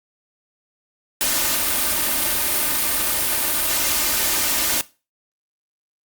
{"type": "noise with comb filter", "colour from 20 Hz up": "white", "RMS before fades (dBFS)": -20, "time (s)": [1.21, 4.81], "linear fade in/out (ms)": 0, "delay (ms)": 3.3, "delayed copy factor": 0.6, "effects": ["noise-tail reverb RT60 0.3 s tail -19 dB re dry", "Opus 48 kbps"]}